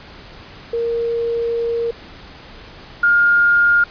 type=tone pair in turn; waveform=sine; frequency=466.2 / 1414.9 Hz; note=A#4 / F6; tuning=0 / +22 cents; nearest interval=octave + perfect fifth; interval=1922 cents; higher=second; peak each=-17 / -10 dBFS; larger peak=second; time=0.73-1.91 / 3.03-3.84 s; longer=first; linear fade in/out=5 ms; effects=pink hiss -39 dBFS RMS until 3.9 s + resampled to 11025 Hz